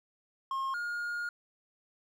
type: tone pair in turn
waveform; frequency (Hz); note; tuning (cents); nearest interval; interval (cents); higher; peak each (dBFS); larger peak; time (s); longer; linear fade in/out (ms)
triangle; 1073 / 1424.4; C6 / F6; +43 / +34; perfect fourth; 491; second; -29 / -31; first; 0.51-0.74 / 0.74-1.29; second; 2
effects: none